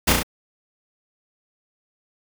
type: noise with echo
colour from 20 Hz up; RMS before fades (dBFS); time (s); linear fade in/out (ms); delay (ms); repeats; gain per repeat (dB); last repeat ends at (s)
pink; -17; 0.07-0.13; 10; 34; 3; -3; 0.232
effects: none